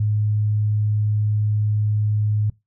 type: tone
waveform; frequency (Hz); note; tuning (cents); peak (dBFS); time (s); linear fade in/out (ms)
sine; 105.7; G#2; +31; -17; 0-2.5; 5
effects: noise-tail reverb RT60 0.2 s tail -21 dB re dry